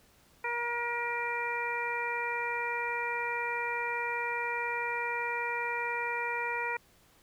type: harmonic tone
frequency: 475.2 Hz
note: A#4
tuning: 33 cents sharp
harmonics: 1 / 2 / 3 / 4 / 5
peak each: -39 / -35 / -39 / -37 / -36 dBFS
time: 0.44-6.77 s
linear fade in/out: 5 ms
effects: pink hiss -63 dBFS RMS until 7.22 s